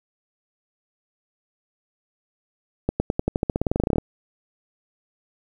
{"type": "accelerating click train", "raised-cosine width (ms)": 2, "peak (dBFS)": -7, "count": 20, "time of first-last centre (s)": [2.89, 3.983], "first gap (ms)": 110, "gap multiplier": 0.92, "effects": ["8-bit"]}